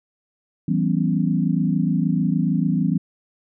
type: chord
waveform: sine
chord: C# half-diminished seventh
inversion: first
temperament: equal with one note detuned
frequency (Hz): 164.81 / 191.52 / 246.9 / 277.2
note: E3 / G3 / B3 / C#4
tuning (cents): 0 / -40 / 0 / 0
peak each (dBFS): -21 / -22 / -24 / -26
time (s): 0.68-2.98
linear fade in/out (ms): 5
effects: none